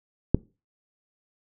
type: click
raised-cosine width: 3 ms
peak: -4 dBFS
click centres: 0.346 s
effects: noise-tail reverb RT60 0.3 s tail -23 dB re dry